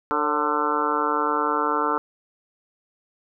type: harmonic tone with a mistuned harmonic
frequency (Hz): 149.1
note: D3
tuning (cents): +27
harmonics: 2 / 3 / 4 / 5 / 6 / 7 / 8 / 9 / 10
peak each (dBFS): -30 / -28 / -34 / -36 / -27 / -28 / -29 / -25 / -37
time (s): 0.11-1.98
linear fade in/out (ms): 0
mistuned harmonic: 4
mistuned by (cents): -93
effects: none